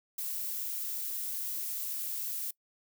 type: noise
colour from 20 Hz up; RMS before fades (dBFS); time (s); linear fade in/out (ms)
violet; -36; 0.18-2.51; 5
effects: noise-tail reverb RT60 0.1 s tail -23 dB re dry